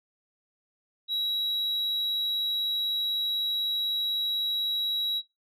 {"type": "tone", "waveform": "sine", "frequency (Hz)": 3876, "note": "B7", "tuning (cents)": -33, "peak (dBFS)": -23, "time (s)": [1.08, 5.22], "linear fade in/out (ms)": 50, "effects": ["noise-tail reverb RT60 0.2 s tail -17 dB re dry", "tanh soft clip ceiling -25 dBFS"]}